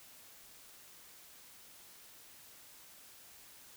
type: silence
effects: white hiss -57 dBFS RMS until 3.76 s